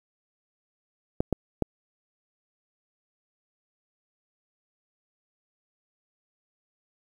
clicks, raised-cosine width 2 ms, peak -10 dBFS, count 3, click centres 1.205 / 1.327 / 1.623 s, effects 8-bit

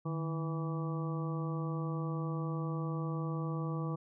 harmonic tone with a mistuned harmonic, 164.1 Hz, E3, 8 cents flat, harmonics 1 / 2 / 3 / 4 / 5 / 6 / 7, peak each -34 / -42 / -44 / -52 / -51 / -51 / -45 dBFS, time 0.05-3.96 s, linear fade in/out 10 ms, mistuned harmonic 1, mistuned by -99 cents, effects none

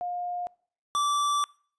sine / square tone pair in turn, 710 / 1162.8 Hz, F5 / D6, +28 / -18 cents, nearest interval major sixth, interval 854 cents, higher second, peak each -29 / -24 dBFS, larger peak second, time 0.01-0.47 / 0.95-1.44 s, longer second, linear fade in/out 0 ms, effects noise-tail reverb RT60 0.5 s tail -24 dB re dry + resampled to 22050 Hz

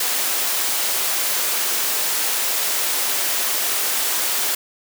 white high-pass noise, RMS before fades -21 dBFS, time 0-4.55 s, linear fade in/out 5 ms, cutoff 370 Hz, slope 12 dB/octave, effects none

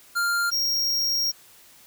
square tone pair in turn, 1396.9 / 5588 Hz, F6 / F8, 0 / 0 cents, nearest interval 2 octaves, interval 2400 cents, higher second, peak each -22 dBFS, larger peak neither, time 0.15-0.51 / 0.51-1.32 s, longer second, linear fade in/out 20 ms, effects white hiss -52 dBFS RMS until 1.86 s

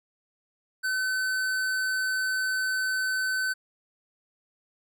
triangle tone with hard clipping, 1521 Hz, F#6, 47 cents sharp, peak -27 dBFS, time 0.83-3.54 s, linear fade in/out 20 ms, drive 18 dB, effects none

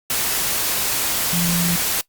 sine tone in noise, 172.9 Hz, F3, 17 cents flat, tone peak -19 dBFS, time 1.33-1.76 s, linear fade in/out 2 ms, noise white, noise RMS -21 dBFS, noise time 0.1-2.01 s, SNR -1 dB, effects noise-tail reverb RT60 0.1 s tail -20 dB re dry + Opus 48 kbps

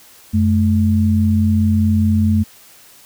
sine tone pair together, 91.14 / 215.9 Hz, F#2 / A3, -26 / -33 cents, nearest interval octave + minor third, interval 1493 cents, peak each -14 dBFS, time 0.33-2.44 s, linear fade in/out 20 ms, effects white hiss -45 dBFS RMS until 3.05 s

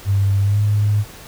sine tone with pitch glide, 99 to 103.98 Hz, G2 to G#2, +18 to +3 cents, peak -13 dBFS, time 0.05-1.05 s, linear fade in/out 50 ms, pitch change +85 cents, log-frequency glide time 0.42-0.59 s, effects pink hiss -39 dBFS RMS until 1.27 s

